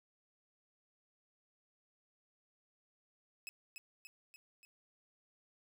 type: tone with echo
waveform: sawtooth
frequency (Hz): 2581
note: E7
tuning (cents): -37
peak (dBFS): -40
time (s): 3.47-3.49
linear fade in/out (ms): 0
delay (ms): 290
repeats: 4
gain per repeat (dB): -4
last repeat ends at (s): 4.65
effects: none